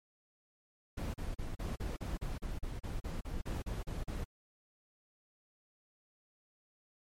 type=noise bursts; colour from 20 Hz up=brown; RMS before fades=-38 dBFS; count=16; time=0.97-4.245 s; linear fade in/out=10 ms; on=170 ms; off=37 ms; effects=MP3 64 kbps